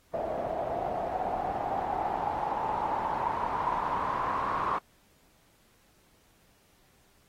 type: noise with low-pass filter sweep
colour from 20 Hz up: white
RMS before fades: -31 dBFS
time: 0.13-4.79 s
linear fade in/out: 10 ms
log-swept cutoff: 650 to 1100 Hz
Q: 6.8
effects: pink hiss -65 dBFS RMS until 7.28 s + AAC 48 kbps